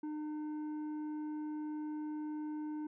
sine tone with tanh clipping, 303.6 Hz, D#4, 42 cents flat, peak -39 dBFS, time 0.03-2.87 s, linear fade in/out 5 ms, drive 7 dB, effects none

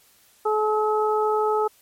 harmonic tone, 428.2 Hz, A4, 47 cents flat, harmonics 1 / 2 / 3, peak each -21 / -24 / -26 dBFS, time 0.45-1.68 s, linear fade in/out 10 ms, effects white hiss -57 dBFS RMS until 1.81 s + MP3 64 kbps

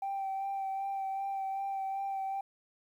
sine tone with vibrato, 780 Hz, G5, 9 cents flat, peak -31 dBFS, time 0.02-2.41 s, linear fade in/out 5 ms, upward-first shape sine, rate 2.6 Hz, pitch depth 18 cents each way, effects tanh soft clip ceiling -30 dBFS + 11-bit

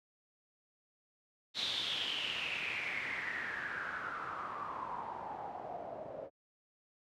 white noise with low-pass filter sweep, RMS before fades -40 dBFS, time 1.54-6.3 s, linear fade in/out 50 ms, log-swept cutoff 3900 to 570 Hz, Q 7, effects high-pass 80 Hz 12 dB/octave

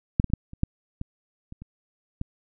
clicks, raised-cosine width 5 ms, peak -6 / -12 / -30 / -6 / -28 / -9 / -19 / -27 / -28 / -17 dBFS, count 10, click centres 0.199 / 0.243 / 0.301 / 0.336 / 0.534 / 0.634 / 1.014 / 1.524 / 1.62 / 2.214 s, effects none

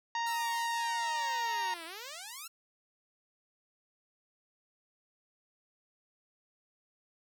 harmonic tone, 931 Hz, A#5, 2 cents flat, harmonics 1 / 2 / 3 / 4 / 5 / 6 / 7, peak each -32 / -38 / -45 / -46 / -48 / -50 / -51 dBFS, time 0.15-1.74 s, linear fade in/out 2 ms
5% pulse exponential two-way sweep, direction down then up, 1396.9 to 319.1 to 1396.9 Hz, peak -31 dBFS, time 0.26-2.48 s, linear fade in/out 10 ms, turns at 1.85 s
effects none

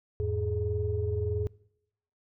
sine tone cluster, 83.9 / 105.3 / 420 Hz, E2 / G#2 / G#4, +31 / +24 / +19 cents, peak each -31 dBFS, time 0.2-1.47 s, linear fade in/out 0 ms, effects noise-tail reverb RT60 0.8 s tail -24 dB re dry + tanh soft clip ceiling -18 dBFS

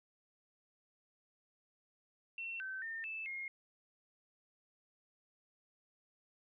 sine tone with pitch steps, 2708 / 1540 / 1813 / 2633 / 2142 Hz, E7 / G6 / A#6 / E7 / C7, +46 / -31 / -49 / -3 / +40 cents, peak -40 dBFS, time 2.38-3.48 s, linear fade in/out 2 ms, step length 220 ms, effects none

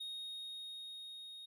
triangle tone with level ramp, 3729 Hz, A#7, in tune, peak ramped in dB -40 to -47 dBFS, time 0-1.46 s, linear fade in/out 10 ms, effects none

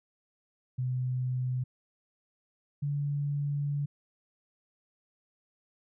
sine tone pair in turn, 127 / 143.71 Hz, B2 / D3, +49 / -37 cents, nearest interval major second, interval 214 cents, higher second, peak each -28 dBFS, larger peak neither, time 0.78-1.64 / 2.82-3.86 s, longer second, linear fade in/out 10 ms, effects none

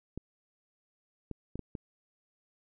clicks, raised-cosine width 3 ms, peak -25 dBFS, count 5, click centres 0.176 / 1.313 / 1.556 / 1.593 / 1.752 s, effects none

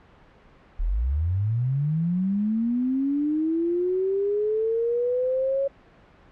sine linear sweep, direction up, 34.65 to 554.4 Hz, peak -21 dBFS, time 0.79-5.68 s, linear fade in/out 10 ms, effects pink hiss -53 dBFS RMS until 6.31 s + low-pass 2000 Hz 12 dB/octave

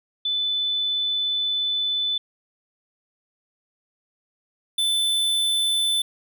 sine / square tone pair in turn, 3503 / 3518 Hz, A7 / A7, -8 / -1 cents, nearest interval unison, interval 7 cents, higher second, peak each -21 / -20 dBFS, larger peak second, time 0.25-2.18 / 4.78-6.02 s, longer first, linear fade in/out 5 ms, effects none

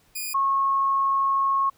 5% pulse / sine tone pair in turn, 2451 / 1091.8 Hz, D#7 / C#6, -27 / -27 cents, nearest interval octave + major second, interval 1400 cents, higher first, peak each -19 dBFS, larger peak neither, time 0.15-0.34 / 0.34-1.7 s, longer second, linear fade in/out 10 ms, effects pink hiss -61 dBFS RMS until 1.77 s

